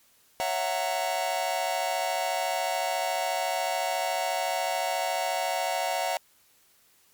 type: chord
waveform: 45% pulse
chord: F# dominant seventh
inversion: second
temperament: just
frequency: 555 / 666 / 740 / 925 Hz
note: C#5 / E5 / F#5 / A#5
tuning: +2 / +18 / 0 / -14 cents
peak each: -35 / -31 / -30 / -34 dBFS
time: 0.4-6.17 s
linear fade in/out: 0 ms
effects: white hiss -62 dBFS RMS until 7.13 s + MP3 96 kbps